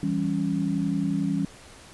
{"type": "chord", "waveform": "sine", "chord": "C# diminished", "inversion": "first", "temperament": "equal", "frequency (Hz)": [164.81, 196, 277.2], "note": ["E3", "G3", "C#4"], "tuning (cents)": [0, 0, 0], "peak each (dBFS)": [-28, -27, -27], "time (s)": [0.03, 1.45], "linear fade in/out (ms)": 2, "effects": ["pink hiss -48 dBFS RMS until 1.93 s", "resampled to 24000 Hz"]}